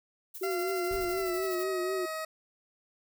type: noise with tremolo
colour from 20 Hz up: violet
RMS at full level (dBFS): -42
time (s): 0.34-1.64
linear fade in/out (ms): 10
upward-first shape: square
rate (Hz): 12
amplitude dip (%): 55
type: tone with vibrato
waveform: sine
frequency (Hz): 370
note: F#4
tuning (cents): 0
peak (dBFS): -30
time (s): 0.41-2.06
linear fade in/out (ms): 10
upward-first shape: triangle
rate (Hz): 4.1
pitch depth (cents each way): 87
type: tone with pitch glide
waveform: 20% pulse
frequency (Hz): 687 to 633.6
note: F5 to D#5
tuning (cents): -29 to +31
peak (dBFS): -29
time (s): 0.43-2.25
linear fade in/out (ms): 5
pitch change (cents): -140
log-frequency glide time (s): 1.09-1.62
type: noise with exponential decay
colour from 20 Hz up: brown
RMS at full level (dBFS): -40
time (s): 0.91-1.88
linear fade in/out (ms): 1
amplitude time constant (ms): 210
effects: none

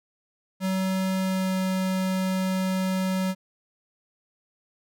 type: tone with pitch glide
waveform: square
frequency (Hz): 189 to 187.8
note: F#3 to F#3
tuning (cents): +37 to +26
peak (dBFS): -24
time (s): 0.6-3.35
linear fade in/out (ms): 50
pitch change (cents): -11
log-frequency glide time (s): 1.2-1.56
effects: none

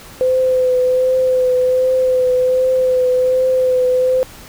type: tone with vibrato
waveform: sine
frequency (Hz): 510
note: C5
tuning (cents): -44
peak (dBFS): -11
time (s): 0.21-4.23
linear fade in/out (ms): 0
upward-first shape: triangle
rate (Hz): 1.3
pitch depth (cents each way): 24
effects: pink hiss -38 dBFS RMS until 4.48 s

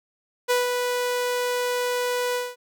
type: tone with ADSR envelope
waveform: sawtooth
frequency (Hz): 492.6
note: B4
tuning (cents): -5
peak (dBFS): -14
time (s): 0.48-2.56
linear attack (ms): 26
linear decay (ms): 160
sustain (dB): -5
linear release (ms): 210
effects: none

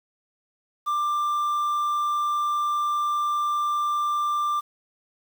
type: tone with quantisation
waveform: triangle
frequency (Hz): 1185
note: D6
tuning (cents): +15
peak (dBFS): -20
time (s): 0.86-4.61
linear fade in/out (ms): 20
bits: 8
effects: none

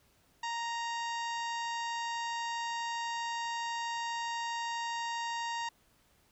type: harmonic tone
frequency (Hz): 932.3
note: A#5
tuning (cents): 0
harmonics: 1 / 2 / 3 / 4 / 5 / 6 / 7 / 8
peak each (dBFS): -35 / -41 / -45 / -47 / -49 / -51 / -52 / -53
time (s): 0.43-5.69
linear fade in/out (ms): 5
effects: pink hiss -68 dBFS RMS until 6.31 s

